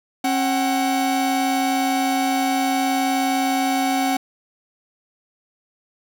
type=tone pair together; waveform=45% pulse; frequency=270 / 750.6 Hz; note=C#4 / F#5; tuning=-45 / +25 cents; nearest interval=octave + tritone; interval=1770 cents; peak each=-21 dBFS; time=0.24-4.17 s; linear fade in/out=5 ms; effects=none